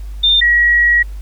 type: tone pair in turn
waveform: sine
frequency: 3608 / 1911.3 Hz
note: A7 / A#6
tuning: +43 / +43 cents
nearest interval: major seventh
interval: 1100 cents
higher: first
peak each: -8 dBFS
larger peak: neither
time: 0.23-0.41 / 0.41-1.03 s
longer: second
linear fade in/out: 10 ms
effects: added 50 Hz sine -24 dBFS peak until 1.21 s + pink hiss -48 dBFS RMS until 1.21 s